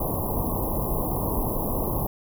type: band-stop noise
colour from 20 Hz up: pink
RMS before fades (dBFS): -26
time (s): 0-2.07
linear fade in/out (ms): 5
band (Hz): 1100 to 11000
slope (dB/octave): 96
effects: none